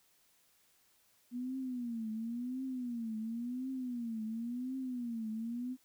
sine tone with vibrato, 239.9 Hz, A#3, 50 cents sharp, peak -36 dBFS, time 1.31-5.77 s, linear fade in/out 50 ms, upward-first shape triangle, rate 0.94 Hz, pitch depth 180 cents each way, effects white hiss -70 dBFS RMS until 5.84 s

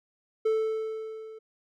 triangle tone with level ramp, 440 Hz, A4, in tune, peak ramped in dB -19 to -40 dBFS, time 0.45-1.39 s, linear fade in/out 10 ms, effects none

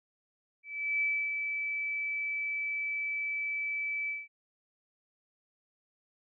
sine tone with ADSR envelope, 2308 Hz, D7, 31 cents flat, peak -26 dBFS, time 0.63-4.28 s, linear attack 380 ms, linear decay 290 ms, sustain -5 dB, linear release 190 ms, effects none

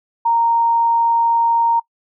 sine tone, 928 Hz, A#5, 8 cents flat, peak -12 dBFS, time 0.25-1.8 s, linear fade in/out 10 ms, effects noise-tail reverb RT60 0.1 s tail -23 dB re dry

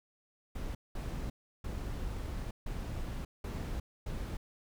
brown noise bursts at uneven times, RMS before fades -38 dBFS, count 6, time 0.55-0.75 / 0.95-1.3 / 1.64-2.51 / 2.66-3.25 / 3.44-3.8 / 4.06-4.37 s, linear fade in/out 5 ms, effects none

